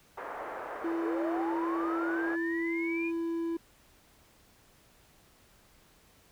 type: band-pass noise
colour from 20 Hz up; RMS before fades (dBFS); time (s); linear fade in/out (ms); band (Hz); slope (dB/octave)
pink; -40; 0.17-2.36; 10; 420 to 1600; 24
type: tone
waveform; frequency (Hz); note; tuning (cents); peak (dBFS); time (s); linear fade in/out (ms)
triangle; 333.2; E4; +19; -28; 0.84-3.57; 5
type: linear sweep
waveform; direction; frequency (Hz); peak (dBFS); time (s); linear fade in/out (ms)
sine; up; 380 to 2473; -35; 1.01-3.12; 50
effects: pink hiss -62 dBFS RMS until 6.31 s